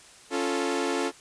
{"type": "chord", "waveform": "sawtooth", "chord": "Db augmented", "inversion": "none", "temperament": "equal", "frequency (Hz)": [277.2, 349.2, 440], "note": ["Db4", "F4", "A4"], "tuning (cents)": [0, 0, 0], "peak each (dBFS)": -26, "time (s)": [0.3, 1.12], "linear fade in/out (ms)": 50, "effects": ["white hiss -51 dBFS RMS until 1.2 s", "resampled to 22050 Hz"]}